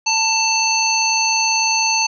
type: harmonic tone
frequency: 887 Hz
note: A5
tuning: 14 cents sharp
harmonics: 1 / 3 / 5 / 7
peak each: -20 / -20 / -20 / -20 dBFS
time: 0.06-2.07 s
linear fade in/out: 10 ms
effects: none